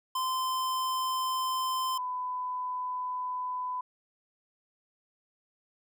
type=tone pair in turn; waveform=square / sine; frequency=1034 / 1001.7 Hz; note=C6 / B5; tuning=-21 / +24 cents; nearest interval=minor second; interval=55 cents; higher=first; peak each=-29 / -31 dBFS; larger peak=first; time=0.15-1.98 / 1.98-3.81 s; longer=neither; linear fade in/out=5 ms; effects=none